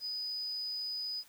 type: tone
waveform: sine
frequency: 4978 Hz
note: D#8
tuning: in tune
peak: -35 dBFS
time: 0-1.24 s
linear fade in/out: 50 ms
effects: white hiss -61 dBFS RMS until 1.28 s